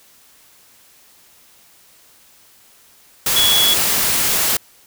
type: tone in noise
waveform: sine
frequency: 3370 Hz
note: G#7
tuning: 25 cents sharp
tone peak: -13 dBFS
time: 3.36-3.74 s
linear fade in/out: 5 ms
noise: white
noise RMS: -17 dBFS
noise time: 3.26-4.57 s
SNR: +1 dB
effects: white hiss -50 dBFS RMS until 4.86 s